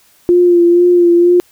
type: tone with vibrato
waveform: sine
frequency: 349.2 Hz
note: F4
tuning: in tune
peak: -5 dBFS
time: 0.29-1.4 s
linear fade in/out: 0 ms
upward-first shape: sine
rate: 2.1 Hz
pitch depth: 28 cents each way
effects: white hiss -50 dBFS RMS until 1.51 s